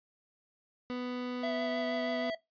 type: tone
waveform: 30% pulse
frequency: 248.2 Hz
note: B3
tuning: 9 cents sharp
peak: -32 dBFS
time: 0.9-2.3 s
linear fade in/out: 0 ms
type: tone with vibrato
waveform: square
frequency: 662 Hz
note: E5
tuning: 7 cents sharp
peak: -33 dBFS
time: 1.43-2.35 s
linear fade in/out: 5 ms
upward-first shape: sine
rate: 6.3 Hz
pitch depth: 19 cents each way
effects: noise-tail reverb RT60 0.2 s tail -21 dB re dry + resampled to 11025 Hz